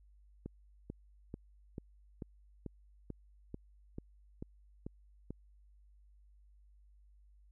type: click train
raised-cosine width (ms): 3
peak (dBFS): -29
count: 12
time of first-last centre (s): 0.46-5.306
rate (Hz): 2.27
effects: added 50 Hz sine -60 dBFS peak until 7.51 s